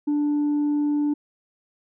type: tone with tanh clipping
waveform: sine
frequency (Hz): 293.7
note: D4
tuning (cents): 0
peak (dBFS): -20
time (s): 0.07-1.14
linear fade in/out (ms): 10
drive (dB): 1
effects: none